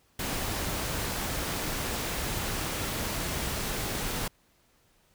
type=noise; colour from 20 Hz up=pink; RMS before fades=-32 dBFS; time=0.19-4.28 s; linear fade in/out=5 ms; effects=pink hiss -66 dBFS RMS until 5.14 s